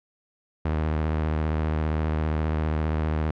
sawtooth tone with vibrato, 77.78 Hz, D#2, in tune, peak -19 dBFS, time 0.65-3.31 s, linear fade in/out 5 ms, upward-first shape square, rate 15 Hz, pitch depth 34 cents each way, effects low-pass 2000 Hz 12 dB/octave

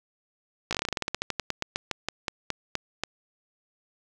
slowing click train, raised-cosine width 0.2 ms, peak -10 dBFS, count 25, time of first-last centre 0.71-3.036 s, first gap 17 ms, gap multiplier 1.13, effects none

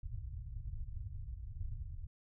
pink low-pass noise, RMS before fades -43 dBFS, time 0.03-2.07 s, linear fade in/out 5 ms, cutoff 120 Hz, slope 48 dB/octave, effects none

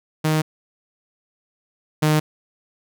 sawtooth tone pair in turn, 155.8 / 153.39 Hz, D#3 / D#3, +3 / -24 cents, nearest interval unison, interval 27 cents, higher first, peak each -13 / -11 dBFS, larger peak second, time 0.24-0.42 / 2.02-2.2 s, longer neither, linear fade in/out 10 ms, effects none

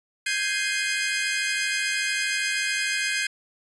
sawtooth chord, Ab major seventh, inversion third, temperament equal with one note detuned, 1568 / 1661.2 / 2093 / 2496 Hz, G6 / Ab6 / C7 / Eb7, 0 / 0 / 0 / +5 cents, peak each -26 dBFS, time 0.26-3.27 s, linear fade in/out 5 ms, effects resampled to 24000 Hz

